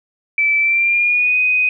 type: tone with pitch glide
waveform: sine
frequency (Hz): 2318 to 2499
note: D7 to D#7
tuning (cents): -23 to +7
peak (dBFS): -12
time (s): 0.38-1.69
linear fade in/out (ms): 2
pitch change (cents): +130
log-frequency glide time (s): 0.59-1.38
effects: none